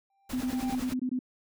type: tone with exponential growth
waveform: triangle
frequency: 787 Hz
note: G5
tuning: 7 cents sharp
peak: -31 dBFS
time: 0.1-0.75 s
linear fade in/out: 2 ms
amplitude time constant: 140 ms
type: noise with tremolo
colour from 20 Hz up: pink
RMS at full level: -39 dBFS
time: 0.29-0.94 s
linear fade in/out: 10 ms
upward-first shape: sine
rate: 10 Hz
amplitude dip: 60%
type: tone bursts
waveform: sine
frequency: 253.6 Hz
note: B3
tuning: 46 cents sharp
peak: -27 dBFS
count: 9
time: 0.33-1.191 s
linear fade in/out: 5 ms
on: 77 ms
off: 21 ms
effects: none